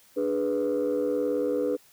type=chord; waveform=sine; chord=G# diminished; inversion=second; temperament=equal; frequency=293.7 / 415.3 / 493.9 Hz; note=D4 / G#4 / B4; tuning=0 / 0 / 0 cents; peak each=-28 / -28 / -25 dBFS; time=0.16-1.77 s; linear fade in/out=20 ms; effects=tanh soft clip ceiling -19 dBFS + white hiss -58 dBFS RMS until 1.92 s